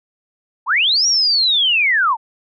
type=linear two-way sweep; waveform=sine; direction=up then down; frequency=830.6 to 5750 to 830.6 Hz; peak=-12 dBFS; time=0.66-2.17 s; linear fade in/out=50 ms; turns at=1.07 s; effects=none